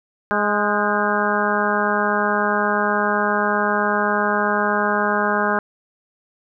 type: harmonic tone with a mistuned harmonic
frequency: 207.7 Hz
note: G#3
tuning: in tune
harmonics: 1 / 2 / 3 / 4 / 5 / 6 / 7 / 8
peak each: -25 / -25 / -25 / -25 / -25 / -25 / -25 / -25 dBFS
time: 0.31-5.59 s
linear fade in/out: 0 ms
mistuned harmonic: 8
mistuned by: -60 cents
effects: none